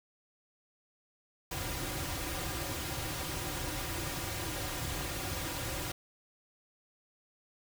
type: noise with comb filter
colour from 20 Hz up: pink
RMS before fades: -37 dBFS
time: 1.51-5.92 s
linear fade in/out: 5 ms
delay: 4.6 ms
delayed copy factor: -0.8
effects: none